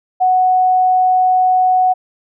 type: tone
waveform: sine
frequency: 740 Hz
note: F#5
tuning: in tune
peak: -9 dBFS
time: 0.2-1.94 s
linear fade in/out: 20 ms
effects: none